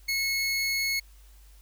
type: tone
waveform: 25% pulse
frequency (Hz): 2185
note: C#7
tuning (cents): -26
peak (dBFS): -22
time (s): 0.08-1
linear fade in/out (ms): 10
effects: added 50 Hz sine -50 dBFS peak until 1.61 s + white hiss -61 dBFS RMS until 1.61 s